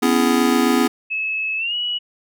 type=chord; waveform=square; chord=C# minor seventh; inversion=third; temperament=just; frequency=249.5 / 277.2 / 332.6 / 415.8 Hz; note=B3 / C#4 / E4 / G#4; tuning=+18 / 0 / +16 / +2 cents; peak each=-18 / -22 / -22 / -23 dBFS; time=0.02-0.88 s; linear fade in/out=10 ms
type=tone with pitch glide; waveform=sine; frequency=2592 to 2926 Hz; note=E7 to F#7; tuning=-30 to -20 cents; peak=-20 dBFS; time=1.1-1.99 s; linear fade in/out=20 ms; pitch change=+210 cents; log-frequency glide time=1.57-1.75 s
effects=none